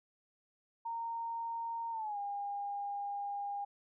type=tone with pitch glide; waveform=sine; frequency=923 to 808.2 Hz; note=A#5 to G#5; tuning=-17 to -47 cents; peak=-36 dBFS; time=0.85-3.65 s; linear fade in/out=10 ms; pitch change=-230 cents; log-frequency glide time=1.91-2.18 s; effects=none